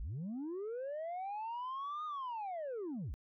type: linear two-way sweep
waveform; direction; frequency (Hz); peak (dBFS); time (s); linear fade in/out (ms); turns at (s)
sine; up then down; 40 to 1244.5 to 40; -36; 0-3.14; 0; 2.05
effects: tanh soft clip ceiling -37 dBFS